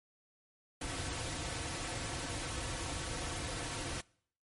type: noise with comb filter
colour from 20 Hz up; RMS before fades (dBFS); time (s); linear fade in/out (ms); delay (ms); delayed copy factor
pink; -39; 0.81-4.01; 5; 4.9; -0.65
effects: noise-tail reverb RT60 0.6 s tail -24 dB re dry + MP3 48 kbps